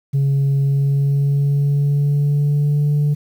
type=tone with pitch glide; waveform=sine; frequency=138.59 to 146.83 Hz; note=C#3 to D3; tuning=0 to 0 cents; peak=-11 dBFS; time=0.13-3.15 s; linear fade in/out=20 ms; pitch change=+100 cents; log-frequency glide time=0.61-2.89 s; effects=tanh soft clip ceiling -12 dBFS + 8-bit